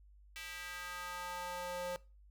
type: tone with high-pass filter sweep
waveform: square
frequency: 178.2 Hz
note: F3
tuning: 35 cents sharp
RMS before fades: -43 dBFS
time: 0.36-1.96 s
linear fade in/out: 0 ms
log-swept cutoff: 2300 to 500 Hz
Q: 1.9
effects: noise-tail reverb RT60 0.3 s tail -21 dB re dry + added 50 Hz sine -58 dBFS peak until 2.3 s